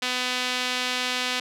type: tone with band-pass filter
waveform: sawtooth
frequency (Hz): 251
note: B3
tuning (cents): +28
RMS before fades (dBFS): -27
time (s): 0.02-1.4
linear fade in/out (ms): 5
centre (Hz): 3400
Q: 1.2
effects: none